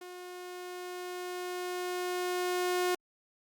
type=tone with level ramp; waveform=sawtooth; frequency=360 Hz; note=F#4; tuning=47 cents flat; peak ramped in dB=-40 to -23 dBFS; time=0.01-2.95 s; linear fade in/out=5 ms; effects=Opus 48 kbps